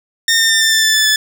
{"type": "tone with pitch steps", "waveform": "15% pulse", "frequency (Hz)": [1827, 1813.3, 1799.8, 1786.3, 1772.9, 1759.7, 1746.5, 1733.4], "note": ["A#6", "A#6", "A6", "A6", "A6", "A6", "A6", "A6"], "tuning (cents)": [-35, -48, 39, 26, 13, 0, -13, -26], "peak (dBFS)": -4, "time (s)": [0.28, 1.16], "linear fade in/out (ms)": 2, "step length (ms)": 110, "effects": []}